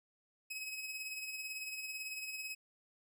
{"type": "tone with tremolo", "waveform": "sawtooth", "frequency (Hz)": 2552, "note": "D#7", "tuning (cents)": 43, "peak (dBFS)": -36, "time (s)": [0.5, 2.55], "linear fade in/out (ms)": 10, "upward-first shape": "sine", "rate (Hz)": 18, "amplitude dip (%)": 45, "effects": []}